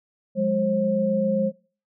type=tone cluster; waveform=sine; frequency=179.8 / 207.2 / 534 Hz; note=F#3 / G#3 / C5; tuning=-49 / -4 / +35 cents; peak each=-28 / -23 / -22 dBFS; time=0.35-1.52 s; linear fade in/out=50 ms; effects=noise-tail reverb RT60 0.4 s tail -23 dB re dry